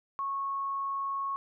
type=tone; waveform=sine; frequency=1100 Hz; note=C#6; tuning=14 cents flat; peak=-30 dBFS; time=0.19-1.36 s; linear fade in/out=0 ms; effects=none